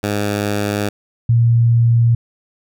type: tone pair in turn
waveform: 10% pulse / sine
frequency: 102.9 / 117.09 Hz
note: G#2 / A#2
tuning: -16 / +8 cents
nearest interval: major second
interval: 224 cents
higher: second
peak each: -9 dBFS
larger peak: neither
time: 0.03-0.89 / 1.29-2.15 s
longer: neither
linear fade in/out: 5 ms
effects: none